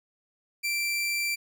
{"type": "tone", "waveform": "sawtooth", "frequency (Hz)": 2349, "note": "D7", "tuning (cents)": 0, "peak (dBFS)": -23, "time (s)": [0.63, 1.36], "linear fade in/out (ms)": 20, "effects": []}